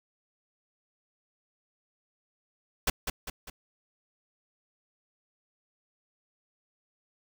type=noise with echo; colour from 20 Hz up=pink; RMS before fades=-25 dBFS; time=2.87-2.9 s; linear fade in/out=5 ms; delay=200 ms; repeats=3; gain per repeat=-6 dB; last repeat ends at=3.5 s; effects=none